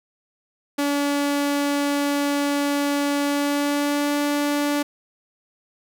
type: tone with pitch glide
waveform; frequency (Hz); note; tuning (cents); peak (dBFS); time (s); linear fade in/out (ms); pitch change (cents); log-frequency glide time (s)
sawtooth; 285.9 to 290.2; D4 to D4; -46 to -21; -16; 0.78-4.83; 10; +25; 3.22-4.16
effects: none